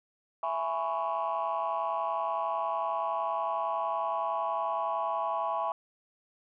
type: chord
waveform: sine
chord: C# minor seventh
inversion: first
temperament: just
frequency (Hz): 665.2 / 831.5 / 997.9 / 1108.7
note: E5 / G#5 / B5 / C#6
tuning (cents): +16 / +2 / +18 / 0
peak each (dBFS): -33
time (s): 0.43-5.72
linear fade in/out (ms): 2
effects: tanh soft clip ceiling -22 dBFS